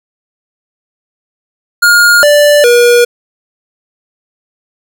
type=tone with pitch steps; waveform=square; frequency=1422 / 587 / 480.2 Hz; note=F6 / D5 / B4; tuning=+31 / -1 / -49 cents; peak=-4 dBFS; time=1.82-3.05 s; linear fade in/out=10 ms; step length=410 ms; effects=none